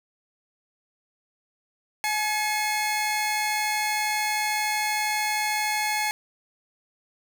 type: tone pair together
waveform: sawtooth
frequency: 849 / 2169 Hz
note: G#5 / C#7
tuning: +38 / -38 cents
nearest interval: octave + major third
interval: 1624 cents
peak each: -22 / -24 dBFS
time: 2.04-6.11 s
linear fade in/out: 0 ms
effects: none